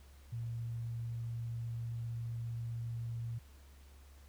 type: tone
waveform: sine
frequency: 116.54 Hz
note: A#2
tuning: in tune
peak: -37 dBFS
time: 0.32-3.39 s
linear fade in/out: 10 ms
effects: added 69 Hz sine -55 dBFS peak until 4.28 s + pink hiss -65 dBFS RMS until 4.28 s